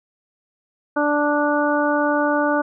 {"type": "harmonic tone", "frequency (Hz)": 293.7, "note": "D4", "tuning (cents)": 0, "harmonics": [1, 2, 3, 4, 5], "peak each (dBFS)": [-21, -21, -24, -26, -24], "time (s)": [0.96, 2.62], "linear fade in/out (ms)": 10, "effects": []}